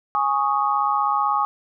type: chord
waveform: sine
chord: Ab suspended fourth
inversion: none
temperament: equal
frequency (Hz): 830.6 / 1108.7 / 1244.5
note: Ab5 / Db6 / Eb6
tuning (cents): 0 / 0 / 0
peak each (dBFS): -22 / -22 / -23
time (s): 0.15-1.45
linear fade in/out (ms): 0
effects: none